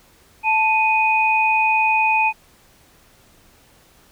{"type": "tone pair together", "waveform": "sine", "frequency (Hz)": [880, 2489], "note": ["A5", "D#7"], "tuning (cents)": [0, 0], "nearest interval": "octave + tritone", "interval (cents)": 1800, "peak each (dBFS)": -17, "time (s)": [0.43, 2.33], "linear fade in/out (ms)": 50, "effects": ["pink hiss -53 dBFS RMS until 4.11 s"]}